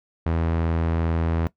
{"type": "tone with low-pass filter", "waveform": "sawtooth", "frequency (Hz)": 82.41, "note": "E2", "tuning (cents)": 0, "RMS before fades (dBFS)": -23, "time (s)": [0.26, 1.47], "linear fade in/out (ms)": 0, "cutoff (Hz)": 1900, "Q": 0.6, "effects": ["noise-tail reverb RT60 0.1 s tail -19 dB re dry"]}